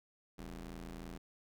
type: ring-modulated tone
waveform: 20% pulse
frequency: 83.2 Hz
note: E2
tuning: 17 cents sharp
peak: -37 dBFS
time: 0.38-1.18 s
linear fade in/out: 10 ms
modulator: 110 Hz
effects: none